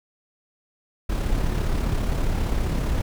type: noise with amplitude modulation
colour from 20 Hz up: brown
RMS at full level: -21 dBFS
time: 1.09-3.02 s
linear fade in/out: 10 ms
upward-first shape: sine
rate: 35 Hz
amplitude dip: 40%
effects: none